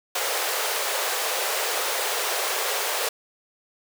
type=high-pass noise; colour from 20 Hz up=pink; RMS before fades=-26 dBFS; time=0.15-3.09 s; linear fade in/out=5 ms; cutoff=420 Hz; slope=48 dB/octave; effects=none